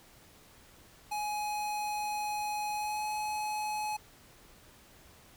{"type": "tone with pitch glide", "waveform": "square", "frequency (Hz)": [839, 847.8], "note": ["G#5", "G#5"], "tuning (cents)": [17, 35], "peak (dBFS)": -33, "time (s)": [1.11, 3.97], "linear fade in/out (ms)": 10, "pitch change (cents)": 18, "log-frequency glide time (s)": [2.73, 3.06], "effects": ["pink hiss -58 dBFS RMS until 5.36 s"]}